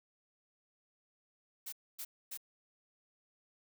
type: noise bursts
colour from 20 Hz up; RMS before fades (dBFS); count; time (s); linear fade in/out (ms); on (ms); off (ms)
blue; -43; 3; 1.66-2.375; 10; 65; 260
effects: none